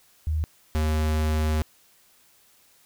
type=tone pair in turn; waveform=sine / square; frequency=77.78 / 77.48 Hz; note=D#2 / D#2; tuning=0 / -7 cents; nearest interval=unison; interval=7 cents; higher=first; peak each=-22 dBFS; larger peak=neither; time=0.27-0.44 / 0.75-1.62 s; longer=second; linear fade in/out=0 ms; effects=white hiss -59 dBFS RMS until 2.85 s